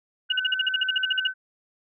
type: tone with pitch glide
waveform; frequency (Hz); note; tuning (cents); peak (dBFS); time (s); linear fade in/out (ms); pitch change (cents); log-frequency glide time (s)
sine; 1512 to 1521.6; F#6 to F#6; +37 to +48; -26; 0.29-1.34; 50; +11; 0.39-0.64
type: tone bursts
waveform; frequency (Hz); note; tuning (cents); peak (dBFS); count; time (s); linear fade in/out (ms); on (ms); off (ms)
sine; 2868; F7; +45; -19; 14; 0.3-1.273; 5; 24; 49
effects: none